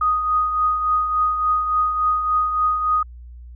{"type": "tone with tremolo", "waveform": "sine", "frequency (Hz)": 1244.5, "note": "D#6", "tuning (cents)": 0, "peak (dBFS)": -14, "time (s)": [0.01, 3.03], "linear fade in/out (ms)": 5, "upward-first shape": "triangle", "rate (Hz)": 3.5, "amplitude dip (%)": 55, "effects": ["added 60 Hz sine -36 dBFS peak until 3.55 s"]}